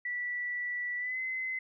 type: tone with pitch glide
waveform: sine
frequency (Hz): 1959 to 2046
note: B6 to C7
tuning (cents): -15 to -39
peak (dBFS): -32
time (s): 0.05-1.59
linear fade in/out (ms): 5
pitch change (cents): +76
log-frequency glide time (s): 0.98-1.19
effects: none